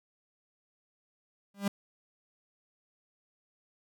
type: tone with exponential growth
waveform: 45% pulse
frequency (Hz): 199.8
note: G3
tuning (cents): +33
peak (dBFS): -24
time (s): 1.54-1.68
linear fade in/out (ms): 5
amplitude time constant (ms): 30
effects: none